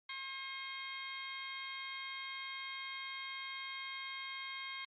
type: harmonic tone with a mistuned harmonic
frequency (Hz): 536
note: C5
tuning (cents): +42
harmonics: 2 / 3 / 4 / 5 / 6 / 7 / 8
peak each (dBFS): -49 / -53 / -45 / -58 / -49 / -54 / -55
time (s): 0.09-4.85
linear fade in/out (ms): 5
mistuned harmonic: 5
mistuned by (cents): -110
effects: Opus 48 kbps